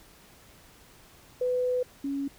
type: tone pair in turn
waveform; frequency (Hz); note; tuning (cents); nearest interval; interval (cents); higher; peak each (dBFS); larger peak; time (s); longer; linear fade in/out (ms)
sine; 499.8 / 278.2; B4 / C#4; +21 / +6; minor seventh; 1015; first; -24 / -28; first; 1.41-1.83 / 2.04-2.28; first; 5
effects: pink hiss -55 dBFS RMS until 2.38 s